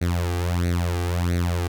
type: tone with flanger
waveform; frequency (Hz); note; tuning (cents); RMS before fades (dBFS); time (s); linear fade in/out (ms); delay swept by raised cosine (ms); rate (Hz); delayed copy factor
sawtooth; 87.2; F2; -2; -23; 0.01-1.68; 10; 0.48 to 2.58; 1.5; +0.8
effects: none